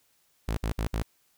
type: tone bursts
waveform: sawtooth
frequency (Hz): 54.6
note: A1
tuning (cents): -13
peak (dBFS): -23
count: 4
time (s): 0.48-1.021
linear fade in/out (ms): 0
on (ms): 88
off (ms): 63
effects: white hiss -68 dBFS RMS until 1.37 s